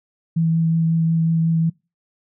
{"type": "tone with vibrato", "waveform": "sine", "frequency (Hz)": 163.7, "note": "E3", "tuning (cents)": -12, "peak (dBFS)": -15, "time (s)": [0.36, 1.7], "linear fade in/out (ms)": 10, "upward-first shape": "triangle", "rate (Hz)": 5.5, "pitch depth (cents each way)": 13, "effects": ["noise-tail reverb RT60 0.3 s tail -26 dB re dry"]}